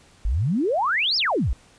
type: exponential two-way sweep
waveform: sine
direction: up then down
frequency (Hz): 45 to 5588 to 45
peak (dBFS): -19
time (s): 0.25-1.53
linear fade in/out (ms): 0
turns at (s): 1.17
effects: pink hiss -54 dBFS RMS until 1.78 s + resampled to 22050 Hz